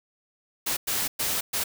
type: noise bursts at uneven times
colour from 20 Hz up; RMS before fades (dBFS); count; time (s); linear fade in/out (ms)
white; -27; 4; 0.66-0.77 / 0.87-1.08 / 1.19-1.41 / 1.53-1.64; 10
effects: none